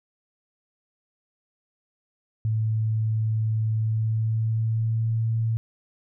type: tone with pitch glide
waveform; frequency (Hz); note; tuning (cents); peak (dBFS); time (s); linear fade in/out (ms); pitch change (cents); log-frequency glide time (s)
sine; 110 to 112.96; A2 to A2; 0 to +46; -21; 2.45-5.57; 0; +46; 3.76-5.19
effects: none